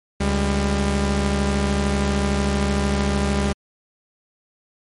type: tone pair together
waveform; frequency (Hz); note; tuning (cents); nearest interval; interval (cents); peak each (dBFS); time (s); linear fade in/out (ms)
sawtooth; 71.06 / 200; C#2 / G3; +44 / +35; octave + tritone; 1791; -17; 0.2-3.53; 10
effects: MP3 48 kbps